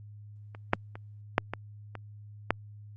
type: clicks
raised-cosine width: 0.5 ms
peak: -30 / -7 / -27 / -6 / -17 / -24 / -8 dBFS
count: 7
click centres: 0.549 / 0.734 / 0.955 / 1.381 / 1.536 / 1.953 / 2.506 s
effects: added 104 Hz sine -45 dBFS peak until 2.96 s + Opus 48 kbps